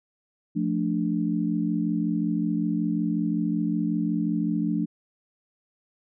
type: chord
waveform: sine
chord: D minor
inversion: first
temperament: equal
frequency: 174.61 / 220 / 293.7 Hz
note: F3 / A3 / D4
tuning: 0 / 0 / 0 cents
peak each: -27 dBFS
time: 0.55-4.86 s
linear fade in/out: 20 ms
effects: none